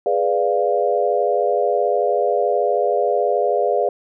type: chord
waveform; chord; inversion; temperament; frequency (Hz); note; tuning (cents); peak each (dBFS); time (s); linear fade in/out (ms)
sine; G# diminished seventh; none; equal; 415.3 / 493.9 / 587.3 / 698.5; G#4 / B4 / D5 / F5; 0 / 0 / 0 / 0; -21; 0.06-3.89; 2
effects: none